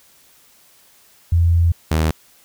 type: tone pair in turn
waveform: sine / sawtooth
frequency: 84.8 / 79.1 Hz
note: E2 / D#2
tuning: +50 / +29 cents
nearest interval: minor second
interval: 121 cents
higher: first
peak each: -11 dBFS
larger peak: neither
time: 1.32-1.72 / 1.91-2.11 s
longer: first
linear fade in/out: 5 ms
effects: white hiss -52 dBFS RMS until 2.44 s